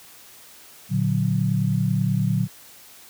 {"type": "chord", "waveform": "sine", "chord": "Bb augmented", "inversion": "none", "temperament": "equal", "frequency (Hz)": [116.54, 146.83, 185], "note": ["Bb2", "D3", "F#3"], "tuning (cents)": [0, 0, 0], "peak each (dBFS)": -23, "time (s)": [0.89, 2.48], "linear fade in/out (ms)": 50, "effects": ["white hiss -47 dBFS RMS until 3.09 s", "high-pass 60 Hz 12 dB/octave"]}